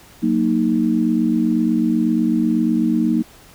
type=chord; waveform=sine; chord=D# minor; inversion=first; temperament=equal; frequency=185 / 233.1 / 311.1 Hz; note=F#3 / A#3 / D#4; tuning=0 / 0 / 0 cents; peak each=-22 / -17 / -19 dBFS; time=0.22-3.23 s; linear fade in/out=20 ms; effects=pink hiss -46 dBFS RMS until 3.54 s